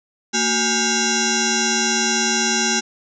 sine tone with frequency modulation, 2771 Hz, F7, 14 cents flat, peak -16 dBFS, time 0.33-2.81 s, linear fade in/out 20 ms, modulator 600 Hz, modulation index 6.5, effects none

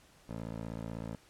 15% pulse tone with band-pass filter, 56.1 Hz, A1, 34 cents sharp, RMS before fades -41 dBFS, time 0.29-1.16 s, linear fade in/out 5 ms, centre 340 Hz, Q 0.58, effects pink hiss -62 dBFS RMS until 1.29 s + low-pass 11000 Hz 12 dB/octave

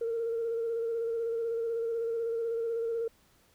sine tone with vibrato, 460 Hz, A#4, 23 cents flat, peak -28 dBFS, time 0.01-3.08 s, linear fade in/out 5 ms, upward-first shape square, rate 16 Hz, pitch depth 23 cents each way, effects tanh soft clip ceiling -25 dBFS + pink hiss -65 dBFS RMS until 3.54 s

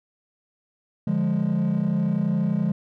triangle chord, D diminished, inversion none, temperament equal with one note detuned, 146.83 / 175.93 / 207.7 Hz, D3 / F3 / Ab3, 0 / +13 / 0 cents, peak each -24 / -21 / -21 dBFS, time 1.07-2.72 s, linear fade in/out 5 ms, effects tanh soft clip ceiling -14 dBFS

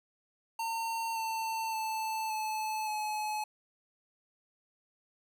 square tone with pitch steps, 910 / 895.4 / 881 / 866.9 / 853 Hz, A#5 / A5 / A5 / A5 / G#5, -42 / +30 / +2 / -26 / +46 cents, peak -33 dBFS, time 0.59-3.44 s, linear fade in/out 5 ms, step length 570 ms, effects none

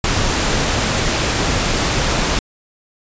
pink noise, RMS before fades -17 dBFS, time 0.04-2.39 s, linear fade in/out 2 ms, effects resampled to 16000 Hz

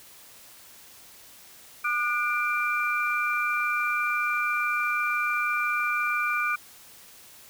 sine tone cluster, 1212 / 1458 / 2362 Hz, D#6 / F#6 / D7, -46 / -26 / +9 cents, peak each -28 dBFS, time 1.84-6.56 s, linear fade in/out 10 ms, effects white hiss -50 dBFS RMS until 7.49 s

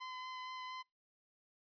sawtooth tone with vibrato, 1022 Hz, C6, 41 cents flat, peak -40 dBFS, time 0-0.83 s, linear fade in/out 20 ms, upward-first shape sine, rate 4.3 Hz, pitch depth 12 cents each way, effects noise-tail reverb RT60 0.2 s tail -25 dB re dry + resampled to 11025 Hz

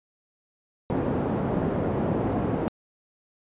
pink band-pass noise, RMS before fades -26 dBFS, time 0.9-2.68 s, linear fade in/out 0 ms, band 120 to 630 Hz, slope 12 dB/octave, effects resampled to 8000 Hz

